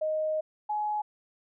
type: tone pair in turn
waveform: sine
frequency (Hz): 622.3 / 842.9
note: D#5 / G#5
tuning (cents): 0 / +25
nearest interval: perfect fourth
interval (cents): 525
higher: second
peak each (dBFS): -26 / -27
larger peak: first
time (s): 0.01-0.41 / 0.69-1.02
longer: first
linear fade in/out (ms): 10
effects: none